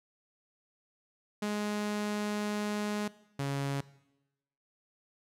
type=tone pair in turn; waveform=sawtooth; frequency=208.6 / 139.22 Hz; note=G#3 / C#3; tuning=+8 / +8 cents; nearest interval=perfect fifth; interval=700 cents; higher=first; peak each=-27 dBFS; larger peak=neither; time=1.42-3.08 / 3.39-3.81 s; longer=first; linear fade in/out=5 ms; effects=noise-tail reverb RT60 0.9 s tail -19 dB re dry + low-pass 11000 Hz 12 dB/octave